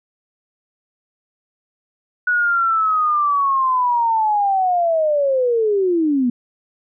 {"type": "linear sweep", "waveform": "sine", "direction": "down", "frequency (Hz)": [1472, 235.4], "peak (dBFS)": -14, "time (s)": [2.27, 6.3], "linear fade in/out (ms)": 5, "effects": []}